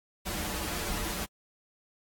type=noise with comb filter; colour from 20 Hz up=pink; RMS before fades=-34 dBFS; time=0.25-1.26 s; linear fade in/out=20 ms; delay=7.6 ms; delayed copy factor=-0.95; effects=AAC 64 kbps